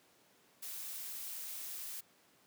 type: noise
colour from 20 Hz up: blue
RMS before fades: -44 dBFS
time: 0.62-2.01 s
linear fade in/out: 10 ms
effects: pink hiss -67 dBFS RMS until 2.46 s + high-pass 200 Hz 12 dB/octave